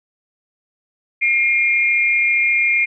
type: tone pair together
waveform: sine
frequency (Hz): 2134 / 2399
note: C7 / D7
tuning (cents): +34 / +36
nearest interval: major second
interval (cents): 202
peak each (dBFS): -16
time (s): 1.21-2.86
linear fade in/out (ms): 20
effects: none